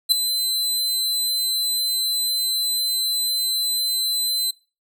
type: tone with ADSR envelope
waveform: sawtooth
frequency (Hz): 4049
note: B7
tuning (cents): +42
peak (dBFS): -7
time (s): 0.09-4.51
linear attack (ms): 29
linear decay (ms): 5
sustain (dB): -10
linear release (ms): 7
effects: noise-tail reverb RT60 0.3 s tail -19 dB re dry